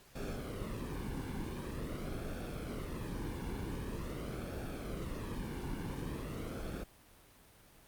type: noise with flanger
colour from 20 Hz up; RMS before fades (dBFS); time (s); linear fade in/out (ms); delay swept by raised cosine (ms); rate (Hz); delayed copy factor
brown; -40; 0.15-6.84; 10; 1 to 1.59; 0.45; -0.65
effects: pink hiss -61 dBFS RMS until 7.87 s + Opus 48 kbps